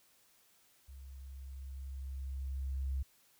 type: tone with level ramp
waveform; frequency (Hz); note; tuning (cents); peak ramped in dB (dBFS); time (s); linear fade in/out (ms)
sine; 67; C2; +42; -48 to -32; 0.88-3.03; 10
effects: white hiss -68 dBFS RMS until 3.39 s